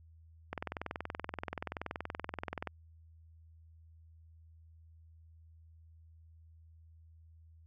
click train, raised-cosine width 0.5 ms, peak -22 dBFS, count 46, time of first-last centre 0.53-2.673 s, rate 21 Hz, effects added 81 Hz sine -56 dBFS peak until 7.66 s

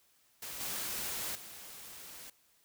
white noise with level steps, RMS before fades -43 / -38 / -49 dBFS, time 0.42-2.3 s, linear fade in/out 5 ms, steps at 0.6 / 1.35 s, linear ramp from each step 5 ms, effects white hiss -69 dBFS RMS until 2.64 s

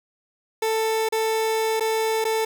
30% pulse tone with dropouts, 443 Hz, A4, 12 cents sharp, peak -18 dBFS, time 0.62-2.45 s, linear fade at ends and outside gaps 5 ms, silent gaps 1.089-1.123 / 1.798-1.806 / 2.243-2.25 s, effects 9-bit

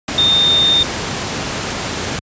sine tone in noise, 3636 Hz, A#7, 44 cents flat, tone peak -10 dBFS, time 0.18-0.83 s, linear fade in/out 2 ms, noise pink, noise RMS -21 dBFS, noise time 0.08-2.19 s, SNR +8 dB, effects high-pass 80 Hz 12 dB/octave + resampled to 16000 Hz

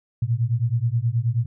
sine beating tone pair, 112.8 / 122.2 Hz, A2 / B2, +44 / -18 cents, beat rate 9.4 Hz, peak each -22 dBFS, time 0.22-1.46 s, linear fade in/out 5 ms, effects none

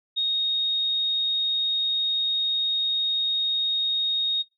sine tone, 3729 Hz, A#7, in tune, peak -21 dBFS, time 0.16-4.43 s, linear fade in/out 20 ms, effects noise-tail reverb RT60 0.2 s tail -22 dB re dry

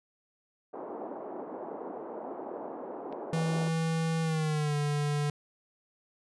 pink band-pass noise, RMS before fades -40 dBFS, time 0.73-3.69 s, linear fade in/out 10 ms, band 290 to 880 Hz, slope 24 dB/octave
click, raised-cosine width 0.3 ms, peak -34 dBFS, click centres 3.126 s
square tone with pitch glide, 162.8 to 146.72 Hz, E3 to D3, -21 to -1 cents, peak -28 dBFS, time 3.33-5.3 s, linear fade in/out 2 ms, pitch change -180 cents, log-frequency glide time 4.22-4.75 s
effects resampled to 24000 Hz

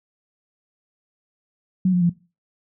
sine tone with pitch steps, 185 / 178.8 / 172.81 Hz, F#3 / F3 / F3, 0 / +41 / -18 cents, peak -14 dBFS, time 1.85-2.096 s, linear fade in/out 5 ms, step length 82 ms, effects noise-tail reverb RT60 0.3 s tail -19 dB re dry

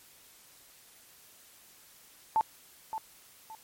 sine tone with echo, 882 Hz, A5, 4 cents sharp, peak -22 dBFS, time 2.36-2.41 s, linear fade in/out 0 ms, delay 570 ms, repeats 2, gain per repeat -10 dB, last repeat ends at 3.55 s, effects white hiss -57 dBFS RMS until 3.63 s + MP3 64 kbps

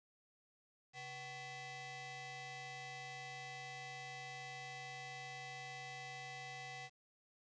sawtooth ring-modulated tone, 622.3 Hz, D#5, in tune, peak -40 dBFS, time 0.93-6.9 s, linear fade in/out 50 ms, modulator 1380 Hz, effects resampled to 16000 Hz + 11-bit

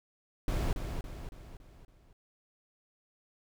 brown noise with echo, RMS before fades -30 dBFS, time 0.48-0.73 s, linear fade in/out 2 ms, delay 280 ms, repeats 5, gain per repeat -6 dB, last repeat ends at 2.13 s, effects none

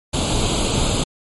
pink noise with comb filter, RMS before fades -19 dBFS, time 0.13-1.04 s, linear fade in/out 10 ms, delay 0.27 ms, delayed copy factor +0.8, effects MP3 48 kbps

